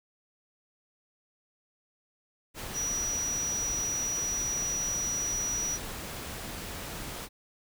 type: tone in noise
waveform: sine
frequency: 5830 Hz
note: F#8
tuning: 26 cents flat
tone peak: -29 dBFS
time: 2.73-5.79 s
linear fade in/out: 50 ms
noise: pink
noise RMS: -39 dBFS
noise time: 2.54-7.29 s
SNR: +7 dB
effects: none